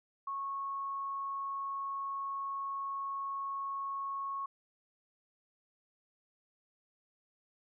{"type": "tone", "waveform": "sine", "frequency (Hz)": 1100, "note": "C#6", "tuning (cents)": -14, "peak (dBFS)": -35, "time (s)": [0.27, 4.46], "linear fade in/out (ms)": 5, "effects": []}